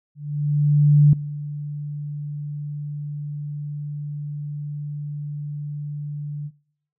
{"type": "tone with ADSR envelope", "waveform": "sine", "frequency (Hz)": 146.83, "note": "D3", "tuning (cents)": 0, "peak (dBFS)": -9, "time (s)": [0.15, 6.51], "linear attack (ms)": 980, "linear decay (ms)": 3, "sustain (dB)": -18, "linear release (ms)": 49, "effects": ["noise-tail reverb RT60 0.7 s tail -24 dB re dry"]}